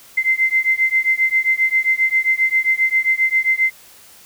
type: beating tone pair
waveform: sine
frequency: 2072 / 2079.5 Hz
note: C7 / C7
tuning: -17 / -11 cents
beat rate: 7.5 Hz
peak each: -17 dBFS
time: 0.17-3.71 s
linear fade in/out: 10 ms
effects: white hiss -45 dBFS RMS until 4.25 s